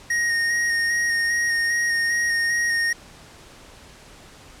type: tone with vibrato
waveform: square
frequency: 1864.7 Hz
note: A#6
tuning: in tune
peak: -20 dBFS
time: 0.1-2.93 s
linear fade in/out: 5 ms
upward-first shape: square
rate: 2.5 Hz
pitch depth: 13 cents each way
effects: pink hiss -46 dBFS RMS until 4.6 s + low-pass 9000 Hz 12 dB/octave